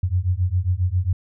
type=beating tone pair; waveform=sine; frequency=87.31 / 94.71 Hz; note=F2 / F#2; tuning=0 / +41 cents; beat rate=7.4 Hz; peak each=-21 dBFS; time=0.03-1.13 s; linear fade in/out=5 ms; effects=none